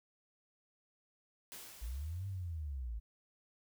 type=noise with exponential decay; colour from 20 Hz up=white; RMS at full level=-48 dBFS; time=1.52-3 s; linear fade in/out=0 ms; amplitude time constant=320 ms
type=linear two-way sweep; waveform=sine; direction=up then down; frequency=51.91 to 99.6 to 51.91 Hz; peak=-38 dBFS; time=1.81-3 s; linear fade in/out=20 ms; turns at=2.27 s
effects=none